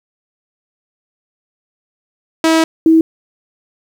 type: tone pair in turn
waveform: sawtooth / sine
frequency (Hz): 323.1 / 323.1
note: E4 / E4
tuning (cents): -35 / -35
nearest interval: unison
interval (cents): 0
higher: neither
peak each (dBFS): -5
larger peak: neither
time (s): 2.44-2.64 / 2.86-3.01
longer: first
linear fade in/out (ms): 2
effects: low-pass 9000 Hz 12 dB/octave + 7-bit